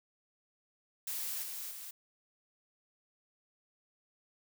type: noise with level steps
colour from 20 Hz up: blue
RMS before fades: -38 / -42 / -46 dBFS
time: 1.07-1.91 s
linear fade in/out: 5 ms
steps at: 1.42 / 1.7 s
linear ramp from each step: 20 ms
effects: none